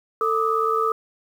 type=tone cluster; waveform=sine; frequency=446.4 / 1193 / 1271 Hz; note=A4 / D6 / D#6; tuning=+25 / +27 / +36 cents; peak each=-23 dBFS; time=0.21-0.92 s; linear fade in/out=2 ms; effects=8-bit